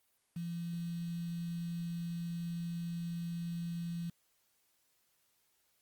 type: tone with quantisation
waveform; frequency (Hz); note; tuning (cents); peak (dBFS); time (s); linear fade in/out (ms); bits
sine; 170.1; F3; -45; -36; 0.36-4.1; 5; 9
effects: white hiss -75 dBFS RMS until 5.81 s + Opus 32 kbps